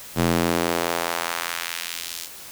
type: tone with high-pass filter sweep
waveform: square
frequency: 42.45 Hz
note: F1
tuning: 48 cents flat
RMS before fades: -25 dBFS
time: 0.15-2.29 s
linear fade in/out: 50 ms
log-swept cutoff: 150 to 5100 Hz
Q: 0.92
effects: white hiss -40 dBFS RMS until 2.51 s